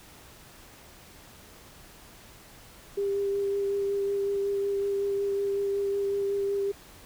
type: tone with vibrato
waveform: sine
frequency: 398.7 Hz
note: G4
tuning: 29 cents sharp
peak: -25 dBFS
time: 2.97-6.72 s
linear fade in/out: 10 ms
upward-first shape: sine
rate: 5.4 Hz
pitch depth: 12 cents each way
effects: pink hiss -51 dBFS RMS until 7.05 s